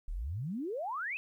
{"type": "exponential sweep", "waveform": "sine", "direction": "up", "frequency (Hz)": [33.22, 2666], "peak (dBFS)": -34, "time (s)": [0.08, 1.17], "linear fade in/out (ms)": 0, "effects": ["12-bit"]}